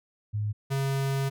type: tone pair in turn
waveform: sine / square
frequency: 105.2 / 136.47 Hz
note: G#2 / C#3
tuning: +23 / -27 cents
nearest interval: perfect fourth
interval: 450 cents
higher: second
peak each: -26 dBFS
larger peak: neither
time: 0.33-0.53 / 0.7-1.3 s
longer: second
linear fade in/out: 20 ms
effects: none